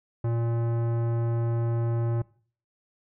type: tone with tanh clipping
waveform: sine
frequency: 116.54 Hz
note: A#2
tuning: in tune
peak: -26 dBFS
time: 0.24-2.22 s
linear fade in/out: 5 ms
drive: 17 dB
effects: noise-tail reverb RT60 0.5 s tail -22 dB re dry